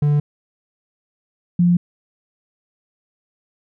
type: tone pair in turn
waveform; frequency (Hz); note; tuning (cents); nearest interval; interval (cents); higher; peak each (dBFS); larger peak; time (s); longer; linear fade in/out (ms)
triangle / sine; 146.83 / 175.12; D3 / F3; 0 / +5; minor third; 305; second; -11; neither; 0.02-0.2 / 1.59-1.77; neither; 5
effects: none